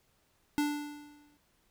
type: tone with exponential decay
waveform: square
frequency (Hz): 293.7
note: D4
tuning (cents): 0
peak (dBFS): -26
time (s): 0.58-1.37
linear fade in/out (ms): 0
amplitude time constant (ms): 170
effects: pink hiss -71 dBFS RMS until 1.7 s